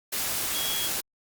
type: tone in noise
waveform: sine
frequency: 3318 Hz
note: G#7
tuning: 2 cents flat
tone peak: -31 dBFS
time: 0.54-0.88 s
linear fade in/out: 10 ms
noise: white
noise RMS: -29 dBFS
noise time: 0.12-1.01 s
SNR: -5 dB
effects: Opus 48 kbps